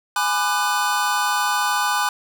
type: chord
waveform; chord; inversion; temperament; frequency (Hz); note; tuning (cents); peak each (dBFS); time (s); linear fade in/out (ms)
square; G# half-diminished seventh; none; just; 830.6 / 996.7 / 1196.1 / 1495.1; G#5 / B5 / D6 / F#6; 0 / +16 / +31 / +18; -25; 0.16-2.09; 2
effects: none